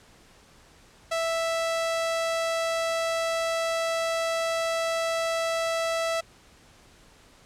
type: tone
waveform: sawtooth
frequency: 659.3 Hz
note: E5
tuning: in tune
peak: -21 dBFS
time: 1.11-6.21 s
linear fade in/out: 10 ms
effects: pink hiss -55 dBFS RMS until 7.45 s + low-pass 9000 Hz 12 dB/octave